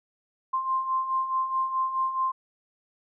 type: beating tone pair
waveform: sine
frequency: 1046.5 / 1051.2 Hz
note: C6 / C6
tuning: 0 / +8 cents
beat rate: 4.7 Hz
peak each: -32 / -25 dBFS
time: 0.53-2.32 s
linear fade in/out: 10 ms
effects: none